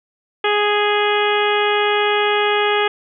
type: harmonic tone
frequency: 415.3 Hz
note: G#4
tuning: in tune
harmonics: 1 / 2 / 3 / 4 / 5 / 6 / 7 / 8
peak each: -18 / -21 / -23 / -24 / -25 / -26 / -26 / -27 dBFS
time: 0.44-2.88 s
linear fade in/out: 5 ms
effects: none